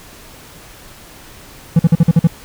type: tone bursts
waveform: triangle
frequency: 165.4 Hz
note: E3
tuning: 6 cents sharp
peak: -3 dBFS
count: 7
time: 1.76-2.273 s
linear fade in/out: 5 ms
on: 33 ms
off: 47 ms
effects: pink hiss -39 dBFS RMS until 2.44 s